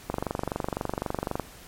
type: click train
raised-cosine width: 1 ms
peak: -13 dBFS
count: 32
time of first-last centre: 0.1-1.397 s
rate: 23.9 Hz
effects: pink hiss -48 dBFS RMS until 1.67 s + MP3 64 kbps